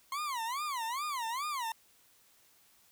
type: tone with vibrato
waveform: 40% pulse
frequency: 1046.5 Hz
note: C6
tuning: in tune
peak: -33 dBFS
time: 0.12-1.72 s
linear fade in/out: 2 ms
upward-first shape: sine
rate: 2.4 Hz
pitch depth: 270 cents each way
effects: white hiss -65 dBFS RMS until 2.91 s